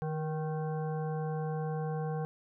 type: harmonic tone with a mistuned harmonic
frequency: 154.9 Hz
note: D#3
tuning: 7 cents flat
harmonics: 1 / 3 / 5 / 7 / 9 / 10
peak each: -33 / -38 / -41 / -49 / -58 / -53 dBFS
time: 0.02-2.25 s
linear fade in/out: 0 ms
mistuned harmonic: 3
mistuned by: +31 cents
effects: none